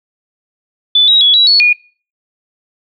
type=tone with pitch steps; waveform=sine; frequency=3489 / 3828 / 3376 / 3902 / 4400 / 2445 Hz; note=A7 / A#7 / G#7 / B7 / C#8 / D#7; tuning=-15 / +45 / +28 / -22 / -14 / -31 cents; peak=-5 dBFS; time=0.95-1.73 s; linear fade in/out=5 ms; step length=130 ms; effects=noise-tail reverb RT60 0.4 s tail -23 dB re dry

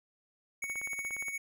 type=tone with tremolo; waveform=square; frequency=2227 Hz; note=C#7; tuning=7 cents sharp; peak=-33 dBFS; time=0.62-1.38 s; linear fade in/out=5 ms; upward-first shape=triangle; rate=14 Hz; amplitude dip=65%
type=click train; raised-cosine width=0.5 ms; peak=-32 dBFS; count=12; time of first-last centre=0.64-1.283 s; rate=17.1 Hz
effects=none

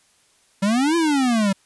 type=exponential two-way sweep; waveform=square; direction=up then down; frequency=189.8 to 344.4 to 189.8 Hz; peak=-17 dBFS; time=0.62-1.53 s; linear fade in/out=10 ms; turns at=0.96 s; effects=white hiss -59 dBFS RMS until 1.65 s + resampled to 24000 Hz

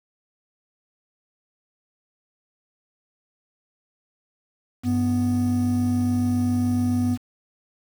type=tone pair together; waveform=triangle; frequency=98 / 246.9 Hz; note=G2 / B3; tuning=0 / 0 cents; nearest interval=octave + major third; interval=1600 cents; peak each=-22 / -18 dBFS; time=4.83-7.18 s; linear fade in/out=50 ms; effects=tanh soft clip ceiling -10 dBFS + 7-bit

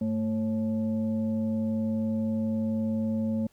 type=tone with frequency modulation; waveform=sine; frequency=222 Hz; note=A3; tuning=16 cents sharp; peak=-25 dBFS; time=0.01-3.47 s; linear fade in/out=5 ms; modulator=323 Hz; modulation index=0.53; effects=pink hiss -65 dBFS RMS until 3.52 s

